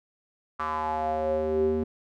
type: tone with band-pass filter sweep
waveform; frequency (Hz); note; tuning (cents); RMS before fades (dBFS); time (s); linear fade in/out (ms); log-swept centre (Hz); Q
square; 78; D#2; +5; -27; 0.59-1.84; 10; 1200 to 310; 5.8
effects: none